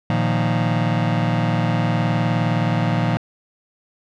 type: chord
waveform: sawtooth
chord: Bb suspended fourth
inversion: none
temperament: just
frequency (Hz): 116.54 / 155.39 / 174.81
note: Bb2 / Eb3 / F3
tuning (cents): 0 / -2 / +2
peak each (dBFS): -16 / -18 / -18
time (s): 0.1-3.17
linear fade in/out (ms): 0
effects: low-pass 3000 Hz 12 dB/octave